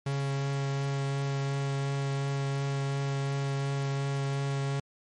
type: tone with vibrato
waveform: 45% pulse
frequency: 138.4 Hz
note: C#3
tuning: 2 cents flat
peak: -28 dBFS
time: 0.06-4.8 s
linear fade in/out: 5 ms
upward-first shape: triangle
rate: 2.8 Hz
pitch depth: 9 cents each way
effects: low-pass 8000 Hz 12 dB/octave + MP3 48 kbps